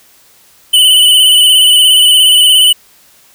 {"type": "tone with vibrato", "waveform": "square", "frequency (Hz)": 3000, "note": "F#7", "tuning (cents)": 23, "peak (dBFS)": -4, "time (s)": [0.73, 2.73], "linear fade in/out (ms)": 10, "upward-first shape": "square", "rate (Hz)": 17, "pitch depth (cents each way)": 30, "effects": ["white hiss -45 dBFS RMS until 3.34 s"]}